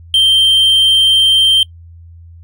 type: tone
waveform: triangle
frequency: 3142 Hz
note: G7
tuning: 3 cents sharp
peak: -5 dBFS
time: 0.14-1.63 s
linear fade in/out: 2 ms
effects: noise-tail reverb RT60 0.1 s tail -23 dB re dry + added 84 Hz sine -34 dBFS peak until 2.43 s